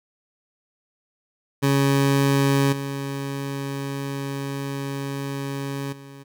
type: tone with level steps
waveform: 20% pulse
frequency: 138.59 Hz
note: C#3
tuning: in tune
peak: -12 / -22 / -35 dBFS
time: 1.62-6.24 s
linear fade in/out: 20 ms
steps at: 2.72 / 5.92 s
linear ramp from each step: 10 ms
effects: none